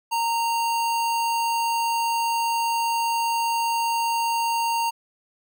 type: tone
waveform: square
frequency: 925 Hz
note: A#5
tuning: 14 cents flat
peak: -22 dBFS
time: 0.11-4.91 s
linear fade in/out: 20 ms
effects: none